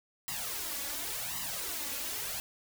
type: noise with flanger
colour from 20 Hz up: white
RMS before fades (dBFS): -37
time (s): 0.28-2.4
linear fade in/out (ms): 0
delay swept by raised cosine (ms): 1 to 3.6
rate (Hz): 0.91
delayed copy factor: +0.9
effects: none